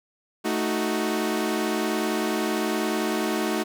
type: chord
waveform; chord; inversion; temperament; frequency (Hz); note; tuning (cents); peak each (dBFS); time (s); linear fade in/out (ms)
sawtooth; D# diminished; second; equal; 220 / 311.1 / 370; A3 / D#4 / F#4; 0 / 0 / 0; -24; 0.44-3.64; 20
effects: none

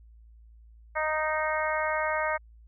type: harmonic tone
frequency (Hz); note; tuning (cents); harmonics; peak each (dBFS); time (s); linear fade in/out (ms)
310; D#4; -6; 2 / 3 / 4 / 5 / 6 / 7; -30 / -32 / -33 / -34 / -35 / -35; 0.95-2.38; 20
effects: added 56 Hz sine -50 dBFS peak until 2.67 s

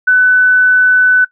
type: tone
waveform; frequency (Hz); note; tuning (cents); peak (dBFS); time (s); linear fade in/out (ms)
sine; 1500; F#6; +23; -5; 0.07-1.25; 10
effects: noise-tail reverb RT60 0.1 s tail -20 dB re dry

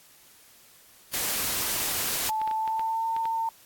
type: noise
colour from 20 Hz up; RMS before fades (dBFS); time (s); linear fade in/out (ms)
white; -28; 1.13-2.3; 10
type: clicks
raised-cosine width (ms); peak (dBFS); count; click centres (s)
0.3; -24; 9; 2.036 / 2.213 / 2.416 / 2.476 / 2.512 / 2.677 / 2.795 / 3.165 / 3.255
type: tone with pitch glide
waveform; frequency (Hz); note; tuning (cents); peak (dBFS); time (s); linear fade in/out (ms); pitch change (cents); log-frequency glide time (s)
sine; 873 to 903.8; A5 to A5; -14 to +46; -25; 2.29-3.49; 2; +60; 2.47-3.06
effects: white hiss -55 dBFS RMS until 3.65 s + AAC 64 kbps

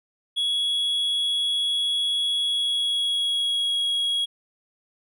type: tone with pitch glide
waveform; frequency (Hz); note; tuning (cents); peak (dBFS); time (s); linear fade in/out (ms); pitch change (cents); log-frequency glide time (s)
triangle; 3351 to 3313; G#7 to G#7; +15 to -5; -20; 0.36-4.26; 20; -20; 2.39-3.77
effects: none

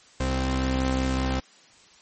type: tone pair together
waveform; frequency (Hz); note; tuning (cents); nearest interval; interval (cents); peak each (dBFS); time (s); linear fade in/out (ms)
sawtooth; 65.41 / 260.9; C2 / C4; 0 / -5; 2 octaves; 2395; -21 / -23; 0.2-1.4; 5
effects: white hiss -54 dBFS RMS until 2.01 s + MP3 32 kbps

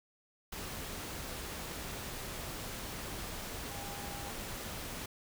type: tone in noise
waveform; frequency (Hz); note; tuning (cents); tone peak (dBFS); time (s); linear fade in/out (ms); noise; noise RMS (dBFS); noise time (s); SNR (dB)
sine; 805; G5; +46; -47; 3.7-4.3; 5; pink; -42; 0.52-5.06; -8
effects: none

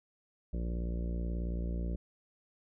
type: harmonic tone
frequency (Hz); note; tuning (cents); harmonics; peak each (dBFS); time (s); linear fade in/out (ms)
58.5; A#1; +7; 1 / 2 / 3 / 4 / 5 / 6 / 7 / 8 / 9 / 10; -33 / -48 / -40 / -49 / -49 / -49 / -55 / -53 / -56 / -53; 0.53-1.96; 5
effects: none

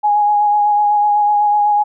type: tone with vibrato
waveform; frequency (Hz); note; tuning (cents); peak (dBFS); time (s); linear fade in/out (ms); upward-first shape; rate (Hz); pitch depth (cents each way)
sine; 830.6; G#5; 0; -10; 0.03-1.84; 20; sine; 8; 19
effects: none

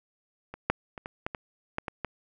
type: clicks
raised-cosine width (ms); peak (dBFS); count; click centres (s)
0.5; -24 / -7 / -24 / -21 / -15 / -19 / -14 / -18 / -16; 9; 0.54 / 0.7 / 0.978 / 1.059 / 1.265 / 1.348 / 1.784 / 1.882 / 2.047
effects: none

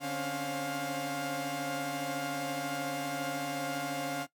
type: tone cluster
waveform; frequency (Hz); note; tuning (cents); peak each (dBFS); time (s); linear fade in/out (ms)
sawtooth; 147.1 / 267.3 / 281.6 / 532 / 705; D3 / C4 / C#4 / C5 / F5; +3 / +37 / +27 / +29 / +16; -39 / -39 / -34 / -39 / -33; 0-4.27; 50
effects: noise-tail reverb RT60 0.1 s tail -17 dB re dry

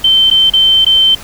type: tone with dropouts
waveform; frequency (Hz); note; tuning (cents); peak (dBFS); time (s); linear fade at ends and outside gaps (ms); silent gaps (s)
sine; 3100; G7; -20; -5; 0.04-1.15; 5; 0.302-0.311 / 0.5-0.535 / 0.848-0.864
effects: added 50 Hz sine -36 dBFS peak until 1.23 s + pink hiss -31 dBFS RMS until 1.23 s

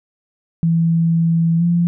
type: tone with pitch glide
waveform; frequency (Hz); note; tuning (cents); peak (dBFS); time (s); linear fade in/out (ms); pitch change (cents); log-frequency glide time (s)
sine; 165.8 to 171.94; E3 to F3; +10 to -27; -12; 0.63-1.87; 0; +63; 1.58-1.63
effects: none

